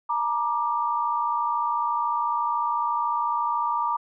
sine tone cluster, 888 / 948 / 1182 Hz, A5 / A#5 / D6, +16 / +29 / +11 cents, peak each -32 / -25 / -26 dBFS, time 0.09-3.97 s, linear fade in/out 10 ms, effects none

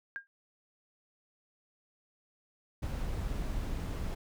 sine tone with exponential decay, 1612 Hz, G6, 48 cents sharp, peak -32 dBFS, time 0.16-0.27 s, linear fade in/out 0 ms, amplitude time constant 22 ms
brown noise, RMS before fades -35 dBFS, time 2.82-4.15 s, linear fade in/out 10 ms
effects none

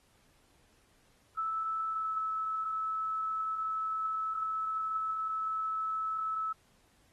sine tone with pitch glide, 1313 to 1303.2 Hz, E6 to E6, -7 to -20 cents, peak -31 dBFS, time 1.37-6.53 s, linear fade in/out 10 ms, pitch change -13 cents, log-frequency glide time 1.88-2.13 s, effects pink hiss -68 dBFS RMS until 7.12 s + AAC 32 kbps

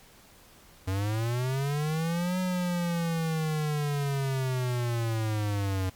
square linear two-way sweep, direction up then down, 92.5 to 185 to 92.5 Hz, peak -27 dBFS, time 0.87-5.9 s, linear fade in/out 10 ms, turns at 2.39 s, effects pink hiss -55 dBFS RMS until 5.95 s + MP3 96 kbps

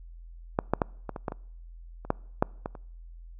clicks, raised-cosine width 1 ms, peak -9 / -8 / -9 / -19 / -21 / -15 / -21 / -28 / -9 / -7 / -17 / -28 dBFS, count 12, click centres 0.589 / 0.736 / 0.818 / 1.093 / 1.162 / 1.282 / 1.321 / 2.05 / 2.104 / 2.425 / 2.659 / 2.752 s, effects noise-tail reverb RT60 0.7 s tail -26 dB re dry + added 42 Hz sine -43 dBFS peak until 3.39 s

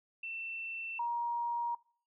sine tone pair in turn, 2684 / 945.7 Hz, E7 / A#5, +31 / +25 cents, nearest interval octave + tritone, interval 1806 cents, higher first, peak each -38 / -31 dBFS, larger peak second, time 0.23-0.99 / 0.99-1.75 s, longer neither, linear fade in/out 5 ms, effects noise-tail reverb RT60 0.5 s tail -24 dB re dry

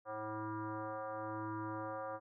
sine tone with frequency modulation, 324.5 Hz, E4, 27 cents flat, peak -39 dBFS, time 0.05-2.2 s, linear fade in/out 50 ms, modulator 216 Hz, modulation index 4.6, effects none

